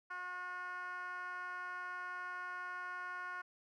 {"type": "tone with band-pass filter", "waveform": "10% pulse", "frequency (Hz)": 361.2, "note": "F#4", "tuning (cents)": -42, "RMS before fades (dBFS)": -44, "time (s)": [0.1, 3.42], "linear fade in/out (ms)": 10, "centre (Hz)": 1300, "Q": 5.1, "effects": []}